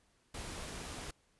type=noise; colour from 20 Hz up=pink; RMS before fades=-44 dBFS; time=0.34-1.11 s; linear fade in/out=5 ms; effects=pink hiss -72 dBFS RMS until 1.39 s + resampled to 24000 Hz